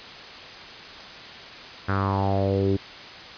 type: tone with low-pass filter sweep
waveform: sawtooth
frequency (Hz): 97.9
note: G2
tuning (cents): -2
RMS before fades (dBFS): -23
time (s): 1.88-2.77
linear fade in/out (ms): 10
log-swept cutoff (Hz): 1500 to 340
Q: 5
effects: white hiss -40 dBFS RMS until 3.37 s + resampled to 11025 Hz